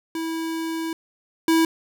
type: tone pair in turn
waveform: square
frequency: 326 / 326 Hz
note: E4 / E4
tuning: -19 / -19 cents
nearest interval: unison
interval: 0 cents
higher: neither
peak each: -26 / -16 dBFS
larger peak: second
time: 0.15-0.93 / 1.48-1.65 s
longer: first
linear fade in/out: 2 ms
effects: none